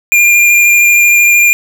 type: tone with vibrato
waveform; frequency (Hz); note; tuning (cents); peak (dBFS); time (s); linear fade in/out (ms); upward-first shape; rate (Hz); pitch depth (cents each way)
square; 2402; D7; +38; -5; 0.12-1.53; 0; square; 13; 10
effects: none